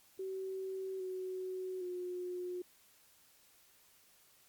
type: tone with pitch steps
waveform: sine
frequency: 380.8 / 372.2 / 359.9 Hz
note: F#4 / F#4 / F#4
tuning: +50 / +10 / -48 cents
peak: -38 dBFS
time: 0.19-2.62 s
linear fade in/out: 5 ms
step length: 810 ms
effects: white hiss -66 dBFS RMS until 4.48 s + Opus 48 kbps